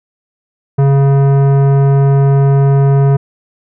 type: tone with tanh clipping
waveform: sine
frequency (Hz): 138.4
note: C#3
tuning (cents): -2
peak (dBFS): -8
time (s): 0.78-3.17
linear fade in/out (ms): 10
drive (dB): 15
effects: none